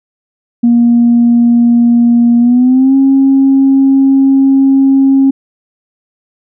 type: tone with pitch glide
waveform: sine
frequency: 236.9 to 270.6 Hz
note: A#3 to C#4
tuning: +28 to -42 cents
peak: -3 dBFS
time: 0.63-5.31 s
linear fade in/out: 10 ms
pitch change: +230 cents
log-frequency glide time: 2.39-2.95 s
effects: tanh soft clip ceiling 0 dBFS